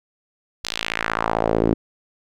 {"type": "tone with band-pass filter sweep", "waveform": "sawtooth", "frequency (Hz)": 55.6, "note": "A1", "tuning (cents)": 19, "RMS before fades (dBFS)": -22, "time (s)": [0.64, 1.74], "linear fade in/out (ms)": 5, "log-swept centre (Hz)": [4700, 300], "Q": 1.9, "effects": []}